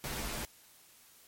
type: noise with comb filter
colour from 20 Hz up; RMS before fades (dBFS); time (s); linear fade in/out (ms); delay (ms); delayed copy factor
pink; -38; 0.04-0.45; 0; 11; -0.75
effects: white hiss -60 dBFS RMS until 1.27 s + MP3 64 kbps